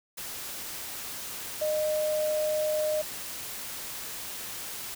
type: tone in noise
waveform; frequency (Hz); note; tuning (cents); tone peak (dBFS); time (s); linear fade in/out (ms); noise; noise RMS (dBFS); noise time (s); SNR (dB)
sine; 613; D#5; -26; -25; 1.61-3.02; 10; white; -38; 0.17-4.95; +10
effects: none